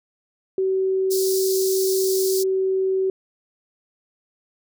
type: tone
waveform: sine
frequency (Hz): 380.4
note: F#4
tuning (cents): +48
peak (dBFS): -18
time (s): 0.58-3.1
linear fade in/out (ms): 2
type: high-pass noise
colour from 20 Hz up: pink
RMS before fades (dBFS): -28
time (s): 1.1-2.44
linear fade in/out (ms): 20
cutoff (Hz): 4400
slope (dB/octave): 48
effects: none